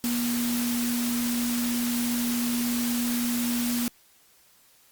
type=tone in noise; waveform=sine; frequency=240 Hz; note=B3; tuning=49 cents flat; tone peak=-25 dBFS; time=0.04-3.88 s; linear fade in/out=0 ms; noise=white; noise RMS=-32 dBFS; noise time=0.04-3.88 s; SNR=+4 dB; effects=white hiss -59 dBFS RMS until 4.91 s + Opus 48 kbps